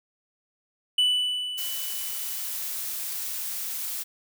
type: tone with exponential decay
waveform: triangle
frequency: 2978 Hz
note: F#7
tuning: 11 cents sharp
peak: -16 dBFS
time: 0.98-2.69 s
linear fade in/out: 5 ms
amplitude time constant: 370 ms
type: noise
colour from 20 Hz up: blue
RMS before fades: -32 dBFS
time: 1.57-4.04 s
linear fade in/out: 20 ms
effects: none